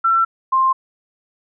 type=tone pair in turn; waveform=sine; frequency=1346 / 1053.6 Hz; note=E6 / C6; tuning=+36 / +12 cents; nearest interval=major third; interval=424 cents; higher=first; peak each=-12 dBFS; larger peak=neither; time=0.04-0.25 / 0.52-0.73 s; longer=neither; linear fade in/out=10 ms; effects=none